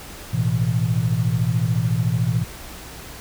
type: chord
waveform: sine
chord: A suspended second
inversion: none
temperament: just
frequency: 110 / 123.75 / 165 Hz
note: A2 / B2 / E3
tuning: 0 / +4 / +2 cents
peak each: -22 / -21 / -23 dBFS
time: 0.33-2.44 s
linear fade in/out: 10 ms
effects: added 61 Hz sine -44 dBFS peak until 3.2 s + pink hiss -38 dBFS RMS until 3.2 s

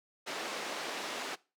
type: band-pass noise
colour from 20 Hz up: pink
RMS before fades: -39 dBFS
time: 0.26-1.36 s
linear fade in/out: 20 ms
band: 370 to 5500 Hz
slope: 12 dB/octave
effects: noise-tail reverb RT60 0.3 s tail -21 dB re dry + high-pass 200 Hz 12 dB/octave

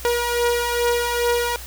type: beating tone pair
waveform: sawtooth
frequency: 476.5 / 478.9 Hz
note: A#4 / A#4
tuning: +38 / +47 cents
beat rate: 2.4 Hz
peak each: -21 / -16 dBFS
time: 0.05-1.56 s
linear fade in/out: 0 ms
effects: added 60 Hz sine -36 dBFS peak until 1.66 s + white hiss -38 dBFS RMS until 1.66 s

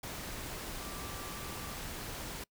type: tone in noise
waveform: sine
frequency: 1172 Hz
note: D6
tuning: 4 cents flat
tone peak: -50 dBFS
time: 0.8-1.75 s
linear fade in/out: 5 ms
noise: pink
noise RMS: -42 dBFS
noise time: 0.03-2.44 s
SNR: -11 dB
effects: noise-tail reverb RT60 0.1 s tail -25 dB re dry

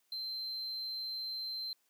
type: tone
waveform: triangle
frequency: 4113 Hz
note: C8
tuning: 30 cents flat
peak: -36 dBFS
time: 0.12-1.73 s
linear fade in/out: 2 ms
effects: white hiss -75 dBFS RMS until 1.89 s + high-pass 200 Hz 12 dB/octave

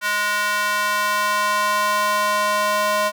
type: tone with high-pass filter sweep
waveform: square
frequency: 207.7 Hz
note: G#3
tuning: in tune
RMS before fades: -20 dBFS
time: 0.01-3.12 s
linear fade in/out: 50 ms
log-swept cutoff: 1400 to 790 Hz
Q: 2.4
effects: none

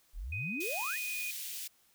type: exponential sweep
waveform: sine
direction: up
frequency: 32.34 to 2153 Hz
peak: -37 dBFS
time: 0.13-0.99 s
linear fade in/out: 50 ms
type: tone with pitch glide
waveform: sine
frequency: 2500 to 2470 Hz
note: D#7 to D#7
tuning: +8 to -13 cents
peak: -36 dBFS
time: 0.32-1.31 s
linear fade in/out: 5 ms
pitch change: -21 cents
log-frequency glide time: 0.65-1.19 s
type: high-pass noise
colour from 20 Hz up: white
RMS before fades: -41 dBFS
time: 0.6-1.68 s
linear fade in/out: 10 ms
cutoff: 2300 Hz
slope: 24 dB/octave
effects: white hiss -68 dBFS RMS until 1.94 s

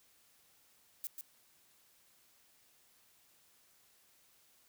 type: noise with echo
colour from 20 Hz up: violet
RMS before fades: -40 dBFS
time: 1.04-1.07 s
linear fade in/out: 0 ms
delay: 140 ms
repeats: 1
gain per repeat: -5 dB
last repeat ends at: 1.21 s
effects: white hiss -68 dBFS RMS until 4.68 s

